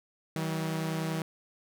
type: tone pair together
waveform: sawtooth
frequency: 160.36 / 190.7 Hz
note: E3 / G3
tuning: -47 / -47 cents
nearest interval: minor third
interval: 300 cents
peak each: -27 / -33 dBFS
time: 0.36-1.22 s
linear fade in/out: 2 ms
effects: none